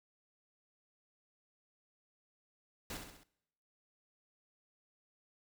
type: noise with echo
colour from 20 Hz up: pink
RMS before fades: -43 dBFS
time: 2.9-2.97 s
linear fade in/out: 2 ms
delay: 66 ms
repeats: 4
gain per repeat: -5 dB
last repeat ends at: 3.234 s
effects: noise-tail reverb RT60 0.9 s tail -23 dB re dry